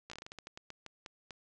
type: slowing click train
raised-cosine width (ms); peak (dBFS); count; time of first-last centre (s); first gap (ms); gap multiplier
0.2; -28; 15; 0.1-1.307; 15; 1.24
effects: resampled to 22050 Hz